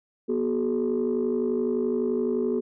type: tone cluster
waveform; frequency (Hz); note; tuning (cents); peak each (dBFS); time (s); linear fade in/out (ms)
sine; 242.5 / 377.3 / 429; B3 / F#4 / A4; -31 / +34 / -44; -26; 0.28-2.61; 20
effects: tanh soft clip ceiling -17 dBFS